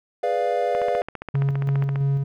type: chord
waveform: triangle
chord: G# diminished seventh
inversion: none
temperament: equal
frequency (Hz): 415.3 / 493.9 / 587.3 / 698.5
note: G#4 / B4 / D5 / F5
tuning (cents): 0 / 0 / 0 / 0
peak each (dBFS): -27 / -23 / -24 / -22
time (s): 0.23-1.02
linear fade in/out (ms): 5
type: click train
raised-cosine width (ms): 0.5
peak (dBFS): -17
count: 19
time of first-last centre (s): 0.75-1.958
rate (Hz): 14.9
type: tone with tremolo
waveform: triangle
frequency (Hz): 138.7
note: C#3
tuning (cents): +1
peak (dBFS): -16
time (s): 1.34-2.24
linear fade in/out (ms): 10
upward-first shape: square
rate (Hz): 3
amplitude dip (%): 30
effects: none